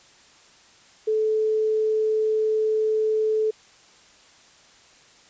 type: tone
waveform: sine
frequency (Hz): 434.6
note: A4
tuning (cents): -21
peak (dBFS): -19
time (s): 1.07-3.51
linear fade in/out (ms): 10
effects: white hiss -53 dBFS RMS until 5.29 s + resampled to 16000 Hz